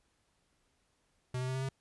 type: tone with pitch steps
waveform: square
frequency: 126.5 / 128.34 / 130.21 / 132.1 / 134.02 Hz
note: B2 / C3 / C3 / C3 / C3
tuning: +42 / -33 / -8 / +17 / +42 cents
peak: -34 dBFS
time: 1.34-1.69 s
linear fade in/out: 5 ms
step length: 70 ms
effects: pink hiss -75 dBFS RMS until 1.8 s + resampled to 24000 Hz